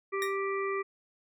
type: harmonic tone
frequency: 392 Hz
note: G4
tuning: in tune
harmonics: 1 / 3 / 5 / 6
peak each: -31 / -35 / -39 / -42 dBFS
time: 0.12-0.83 s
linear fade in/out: 20 ms
type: tone with exponential decay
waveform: sawtooth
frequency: 1864.7 Hz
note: A#6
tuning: in tune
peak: -26 dBFS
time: 0.22-0.37 s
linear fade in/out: 1 ms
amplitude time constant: 32 ms
effects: none